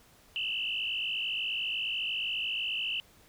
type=tone with frequency modulation; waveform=sine; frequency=2837 Hz; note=F7; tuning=27 cents sharp; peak=-30 dBFS; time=0.36-3 s; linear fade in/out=0 ms; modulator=54.2 Hz; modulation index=3.6; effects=pink hiss -60 dBFS RMS until 3.28 s